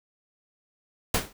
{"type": "noise with exponential decay", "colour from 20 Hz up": "pink", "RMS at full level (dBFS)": -19, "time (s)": [1.14, 1.33], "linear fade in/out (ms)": 5, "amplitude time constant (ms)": 41, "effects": []}